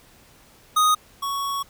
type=tone pair in turn; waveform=square; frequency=1244.5 / 1114.1 Hz; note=D#6 / C#6; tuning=0 / +8 cents; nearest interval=major second; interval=192 cents; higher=first; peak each=-16 / -25 dBFS; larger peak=first; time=0.76-0.95 / 1.22-1.63 s; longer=second; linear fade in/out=10 ms; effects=pink hiss -53 dBFS RMS until 1.69 s